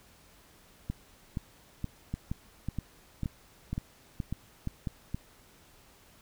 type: two click trains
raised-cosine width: 5 ms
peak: -20 / -20 dBFS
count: 10 / 6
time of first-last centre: 0.9-5.145 / 2.14-4.872 s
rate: 2.12 / 1.83 Hz
effects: pink hiss -59 dBFS RMS until 6.21 s